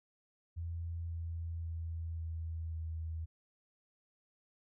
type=tone with pitch steps; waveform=sine; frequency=84.1 / 83.28 / 82.46 / 81.66 / 80.86 Hz; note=E2 / E2 / E2 / E2 / E2; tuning=+35 / +18 / +1 / -16 / -33 cents; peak=-37 dBFS; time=0.56-3.26 s; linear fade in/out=20 ms; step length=540 ms; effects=none